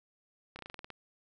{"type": "slowing click train", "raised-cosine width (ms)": 0.3, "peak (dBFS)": -28, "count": 9, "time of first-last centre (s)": [0.56, 0.903], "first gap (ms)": 30, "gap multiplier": 1.1, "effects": []}